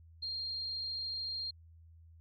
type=tone; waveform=sine; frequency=4209 Hz; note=C8; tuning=9 cents sharp; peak=-36 dBFS; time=0.22-1.51 s; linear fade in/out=10 ms; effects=added 82 Hz sine -55 dBFS peak until 2.2 s